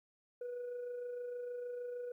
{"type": "tone with amplitude modulation", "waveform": "sine", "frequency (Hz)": 488.6, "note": "B4", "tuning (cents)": -19, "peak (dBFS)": -36, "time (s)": [0.41, 2.12], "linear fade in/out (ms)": 5, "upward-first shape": "sine", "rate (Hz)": 26.5, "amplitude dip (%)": 40, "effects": ["tanh soft clip ceiling -38 dBFS", "13-bit"]}